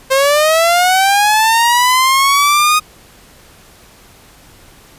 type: linear sweep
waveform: sawtooth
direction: up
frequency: 525 to 1247 Hz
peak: -5 dBFS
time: 0.1-2.8 s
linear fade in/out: 20 ms
effects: pink hiss -43 dBFS RMS until 4.98 s + resampled to 32000 Hz